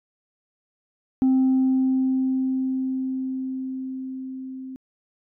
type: tone with level ramp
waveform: sine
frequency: 261.6 Hz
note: C4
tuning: in tune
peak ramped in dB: -13 to -33 dBFS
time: 1.22-4.76 s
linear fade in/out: 0 ms
effects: tanh soft clip ceiling -14 dBFS